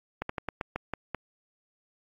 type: slowing click train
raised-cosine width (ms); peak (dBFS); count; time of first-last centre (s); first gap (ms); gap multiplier
0.5; -16; 8; 0.22-1.147; 74; 1.19
effects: AAC 64 kbps